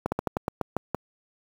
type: slowing click train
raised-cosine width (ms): 1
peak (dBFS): -11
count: 9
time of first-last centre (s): 0.06-0.946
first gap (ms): 60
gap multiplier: 1.17
effects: high-pass 80 Hz 12 dB/octave + 7-bit